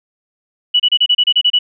sine tone bursts, 2946 Hz, F#7, 8 cents flat, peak -8 dBFS, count 10, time 0.74-1.59 s, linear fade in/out 10 ms, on 58 ms, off 30 ms, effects none

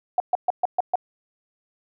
sine tone bursts, 725 Hz, F#5, 35 cents flat, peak -16 dBFS, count 6, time 0.18-0.956 s, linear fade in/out 2 ms, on 21 ms, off 130 ms, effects none

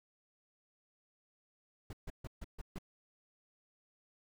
brown noise bursts, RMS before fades -42 dBFS, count 6, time 1.9-2.786 s, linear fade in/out 5 ms, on 31 ms, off 140 ms, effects none

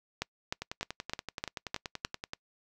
two click trains, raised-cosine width 0.2 ms, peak -19 / -14 dBFS, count 19 / 7, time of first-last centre 0.62-2.334 / 0.22-2.049 s, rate 10.5 / 3.28 Hz, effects noise-tail reverb RT60 0.1 s tail -26 dB re dry

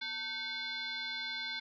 sine tone with frequency modulation, 2841 Hz, F7, 29 cents sharp, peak -36 dBFS, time 0.01-1.6 s, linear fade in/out 10 ms, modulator 649 Hz, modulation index 2.3, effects none

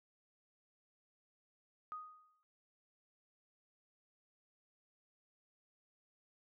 sine tone with exponential decay, 1244.5 Hz, D#6, in tune, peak -40 dBFS, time 1.92-2.43 s, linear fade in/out 0 ms, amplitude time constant 110 ms, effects none

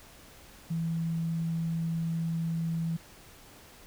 sine tone, 164.81 Hz, E3, in tune, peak -28 dBFS, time 0.7-2.97 s, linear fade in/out 10 ms, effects pink hiss -53 dBFS RMS until 3.86 s

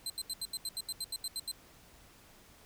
25% pulse tone bursts, 4100 Hz, C8, 36 cents flat, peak -30 dBFS, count 13, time 0.06-1.515 s, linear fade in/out 2 ms, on 39 ms, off 79 ms, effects pink hiss -59 dBFS RMS until 2.65 s

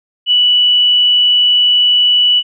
sine tone, 2956 Hz, F#7, 2 cents flat, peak -7 dBFS, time 0.26-2.43 s, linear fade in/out 50 ms, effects none

